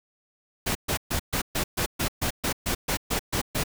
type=noise bursts; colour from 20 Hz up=pink; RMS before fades=-26 dBFS; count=14; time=0.66-3.638 s; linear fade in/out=10 ms; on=92 ms; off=130 ms; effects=none